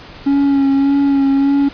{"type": "tone with vibrato", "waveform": "triangle", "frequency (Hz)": 277.2, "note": "C#4", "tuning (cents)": 0, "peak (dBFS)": -8, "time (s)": [0.26, 1.69], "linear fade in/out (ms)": 10, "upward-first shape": "sine", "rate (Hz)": 1.7, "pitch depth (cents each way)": 23, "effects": ["pink hiss -36 dBFS RMS until 1.73 s", "resampled to 11025 Hz"]}